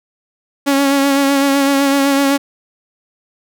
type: tone with vibrato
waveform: sawtooth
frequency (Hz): 277.5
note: C#4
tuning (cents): +2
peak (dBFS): -7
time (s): 0.66-2.38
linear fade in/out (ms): 20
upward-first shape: sine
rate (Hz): 7.9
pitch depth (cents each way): 28
effects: none